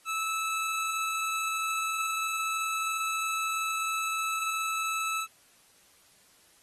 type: tone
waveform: 25% pulse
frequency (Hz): 1308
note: E6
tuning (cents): -14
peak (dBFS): -25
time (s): 0.05-5.27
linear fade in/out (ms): 50
effects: white hiss -61 dBFS RMS until 6.62 s + AAC 32 kbps